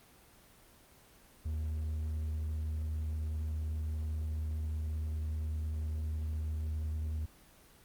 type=tone; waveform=triangle; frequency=77.5 Hz; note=D#2; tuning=6 cents flat; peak=-31 dBFS; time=1.45-7.26 s; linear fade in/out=10 ms; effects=pink hiss -60 dBFS RMS until 7.84 s + Opus 24 kbps